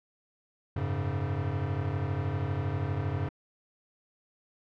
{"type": "chord", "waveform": "square", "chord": "F# suspended second", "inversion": "none", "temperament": "equal with one note detuned", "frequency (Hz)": [91.28, 103.83, 138.59], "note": ["F#2", "G#2", "C#3"], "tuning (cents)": [-23, 0, 0], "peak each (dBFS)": -34, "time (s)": [0.76, 3.29], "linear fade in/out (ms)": 5, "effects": ["low-pass 2000 Hz 12 dB/octave"]}